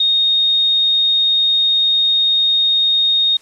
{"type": "tone", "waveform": "sine", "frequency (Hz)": 3709, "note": "A#7", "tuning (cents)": -9, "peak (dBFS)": -11, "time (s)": [0, 3.37], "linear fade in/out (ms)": 5, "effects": ["white hiss -48 dBFS RMS until 3.41 s", "low-pass 7000 Hz 12 dB/octave"]}